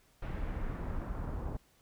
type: noise with low-pass filter sweep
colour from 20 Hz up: brown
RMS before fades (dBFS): -37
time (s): 0.22-1.57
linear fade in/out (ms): 5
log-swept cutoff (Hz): 2300 to 1000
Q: 1.3
effects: pink hiss -67 dBFS RMS until 1.81 s